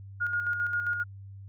sine tone with tremolo, 1429 Hz, F6, 39 cents sharp, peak -25 dBFS, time 0.2-1.04 s, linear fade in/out 20 ms, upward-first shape square, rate 7.5 Hz, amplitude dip 45%, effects added 98 Hz sine -42 dBFS peak until 1.48 s

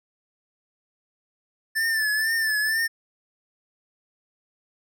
square tone with vibrato, 1760 Hz, A6, in tune, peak -22 dBFS, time 1.75-2.88 s, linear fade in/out 20 ms, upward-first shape triangle, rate 2.1 Hz, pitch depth 71 cents each way, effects none

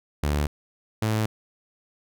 sawtooth tone pair in turn, 73.42 / 109 Hz, D2 / A2, 0 / -16 cents, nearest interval perfect fifth, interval 684 cents, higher second, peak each -18 dBFS, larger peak neither, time 0.23-0.47 / 1.02-1.26 s, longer neither, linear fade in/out 5 ms, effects none

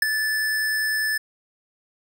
square tone with ADSR envelope, 1745 Hz, A6, 15 cents flat, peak -13 dBFS, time 0.02-1.18 s, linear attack 4 ms, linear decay 11 ms, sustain -9 dB, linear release 8 ms, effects none

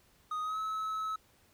triangle tone with pitch glide, 1244.5 to 1293.6 Hz, D#6 to E6, 0 to -33 cents, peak -31 dBFS, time 0.31-1.16 s, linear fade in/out 5 ms, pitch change +67 cents, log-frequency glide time 0.42-0.59 s, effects pink hiss -66 dBFS RMS until 1.53 s

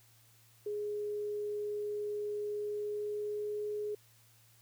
sine tone with pitch glide, 416.4 to 419.1 Hz, G#4 to G#4, +5 to +16 cents, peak -34 dBFS, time 0.66-3.95 s, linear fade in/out 5 ms, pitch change +11 cents, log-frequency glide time 2.56-3.71 s, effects added 114 Hz sine -65 dBFS peak until 4.61 s + white hiss -65 dBFS RMS until 4.61 s

